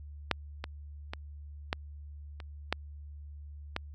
clicks, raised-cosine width 0.3 ms, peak -9 / -19 / -20 / -13 / -28 / -11 / -15 dBFS, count 7, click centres 0.313 / 0.641 / 1.135 / 1.729 / 2.402 / 2.726 / 3.764 s, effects added 73 Hz sine -43 dBFS peak until 3.94 s

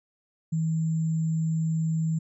sine tone with sample-and-hold, 160.7 Hz, E3, 44 cents flat, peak -23 dBFS, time 0.52-2.19 s, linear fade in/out 10 ms, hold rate 7350 Hz, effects resampled to 22050 Hz

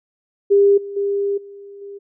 sine tone with level steps, 401 Hz, G4, 39 cents sharp, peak -9 / -27 / -17 / -35 / -31 dBFS, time 0.5-1.99 s, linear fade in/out 20 ms, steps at 0.77 / 0.96 / 1.37 / 1.81 s, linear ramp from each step 10 ms, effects none

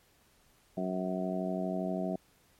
harmonic tone, 92.5 Hz, F#2, in tune, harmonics 2 / 3 / 4 / 5 / 6 / 7 / 8, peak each -34 / -39 / -39 / -46 / -48 / -36 / -43 dBFS, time 0.77-2.16 s, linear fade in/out 5 ms, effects pink hiss -66 dBFS RMS until 2.59 s + MP3 64 kbps

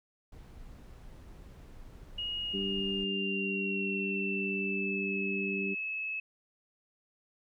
brown noise, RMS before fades -49 dBFS, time 0.32-3.04 s, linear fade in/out 5 ms
sine tone with pitch glide, 2875 to 2591 Hz, F7 to E7, +50 to -30 cents, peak -33 dBFS, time 2.18-6.2 s, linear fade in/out 5 ms, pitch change -180 cents, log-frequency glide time 2.41-5.17 s
harmonic tone, 98 Hz, G2, in tune, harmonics 2 / 3 / 4, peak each -35 / -41 / -37 dBFS, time 2.53-5.75 s, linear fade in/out 20 ms
effects none

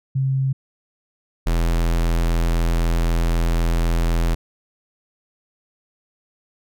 sine / square tone pair in turn, 133.8 / 41.96 Hz, C3 / E1, +39 / +31 cents, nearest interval octave + minor sixth, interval 2008 cents, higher first, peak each -17 dBFS, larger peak neither, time 0.15-0.53 / 1.46-4.35 s, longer second, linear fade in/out 10 ms, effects none

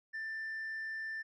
triangle tone with tanh clipping, 1777 Hz, A6, 17 cents sharp, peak -38 dBFS, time 0.13-1.23 s, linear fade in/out 20 ms, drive 6 dB, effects none

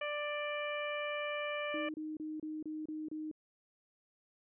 harmonic tone, 590 Hz, D5, 8 cents sharp, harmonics 1 / 2 / 3 / 4 / 5, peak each -38 / -43 / -44 / -42 / -47 dBFS, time 0.01-1.89 s, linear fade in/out 5 ms
sine tone bursts, 309.7 Hz, D#4, 8 cents flat, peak -38 dBFS, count 7, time 1.74-3.314 s, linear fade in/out 2 ms, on 200 ms, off 29 ms
effects none

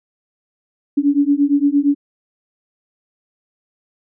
sine beating tone pair, 281.1 / 289.8 Hz, C#4 / D4, +24 / -23 cents, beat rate 8.7 Hz, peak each -15 / -15 dBFS, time 0.97-1.95 s, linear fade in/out 10 ms, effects none

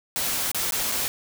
white noise with dropouts, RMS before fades -26 dBFS, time 0.16-1.08 s, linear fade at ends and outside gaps 0 ms, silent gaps 0.516-0.546 / 0.708-0.722 / 0.916-0.92 s, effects none

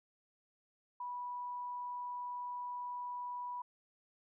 sine tone, 981 Hz, B5, 12 cents flat, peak -39 dBFS, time 1-3.62 s, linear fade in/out 5 ms, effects none

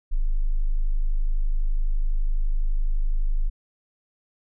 sine tone, 25.96 Hz, G#0, in tune, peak -18 dBFS, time 0.11-3.5 s, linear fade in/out 20 ms, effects none

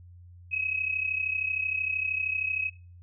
sine tone pair together, 2543 / 2576 Hz, D#7 / E7, +37 / -41 cents, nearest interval unison, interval 22 cents, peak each -28 / -32 dBFS, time 0.51-2.7 s, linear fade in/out 20 ms, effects noise-tail reverb RT60 0.4 s tail -24 dB re dry + added 88 Hz sine -47 dBFS peak until 3.02 s

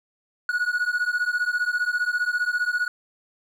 triangle beating tone pair, 1452 / 1467 Hz, F#6 / F#6, -33 / -15 cents, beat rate 15 Hz, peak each -23 dBFS, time 0.49-2.88 s, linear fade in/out 2 ms, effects none

